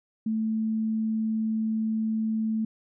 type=tone; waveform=sine; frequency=220.2 Hz; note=A3; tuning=2 cents sharp; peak=-24 dBFS; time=0.26-2.65 s; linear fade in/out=5 ms; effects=none